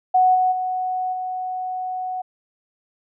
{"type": "tone with level steps", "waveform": "sine", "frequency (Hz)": 740, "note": "F#5", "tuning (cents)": 0, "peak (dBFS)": [-12, -15, -21, -24], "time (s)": [0.14, 2.22], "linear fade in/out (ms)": 10, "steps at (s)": [0.34, 0.51, 1.12], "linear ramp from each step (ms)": 20, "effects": []}